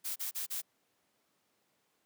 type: noise bursts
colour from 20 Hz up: blue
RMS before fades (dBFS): -37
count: 4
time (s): 0.04-0.619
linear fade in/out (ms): 20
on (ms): 120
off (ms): 33
effects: pink hiss -75 dBFS RMS until 2.05 s + high-pass 200 Hz 12 dB/octave